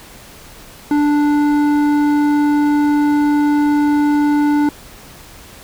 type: tone with hard clipping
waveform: sine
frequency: 293.7 Hz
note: D4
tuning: in tune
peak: -13 dBFS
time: 0.91-4.69 s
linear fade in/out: 2 ms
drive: 10 dB
effects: pink hiss -39 dBFS RMS until 5.63 s